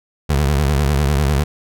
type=tone with vibrato; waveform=25% pulse; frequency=71.5 Hz; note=D2; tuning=46 cents flat; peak=-10 dBFS; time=0.29-1.44 s; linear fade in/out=10 ms; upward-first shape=sine; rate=10 Hz; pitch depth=130 cents each way; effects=none